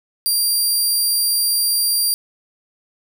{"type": "tone", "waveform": "15% pulse", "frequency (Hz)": 4745, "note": "D8", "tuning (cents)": 17, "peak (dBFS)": -9, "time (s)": [0.26, 2.14], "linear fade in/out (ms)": 0, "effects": []}